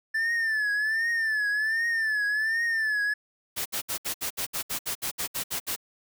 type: tone with vibrato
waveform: triangle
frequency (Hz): 1760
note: A6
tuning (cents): 0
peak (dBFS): -22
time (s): 0.14-3.14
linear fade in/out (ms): 10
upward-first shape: triangle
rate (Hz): 1.3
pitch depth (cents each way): 110
type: noise bursts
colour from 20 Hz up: white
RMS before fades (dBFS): -30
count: 14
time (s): 3.56-5.763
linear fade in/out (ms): 20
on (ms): 97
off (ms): 65
effects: none